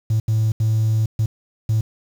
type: tone bursts at uneven times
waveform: triangle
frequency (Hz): 110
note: A2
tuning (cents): 0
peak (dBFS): -12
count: 5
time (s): 0.1-0.2 / 0.28-0.52 / 0.6-1.06 / 1.19-1.26 / 1.69-1.81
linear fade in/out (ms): 5
effects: tanh soft clip ceiling -11 dBFS + 7-bit